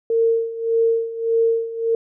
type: tone with tremolo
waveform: sine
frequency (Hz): 456.7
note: A#4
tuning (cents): -36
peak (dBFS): -13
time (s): 0.1-1.95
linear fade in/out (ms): 2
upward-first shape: sine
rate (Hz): 1.7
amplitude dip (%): 80
effects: none